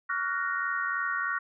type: chord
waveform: sine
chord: Gb major seventh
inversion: second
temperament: equal with one note detuned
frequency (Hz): 1129.4 / 1396.9 / 1480 / 1864.7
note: Db6 / F6 / Gb6 / Bb6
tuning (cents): +32 / 0 / 0 / 0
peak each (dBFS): -33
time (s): 0.09-1.39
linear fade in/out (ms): 10
effects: none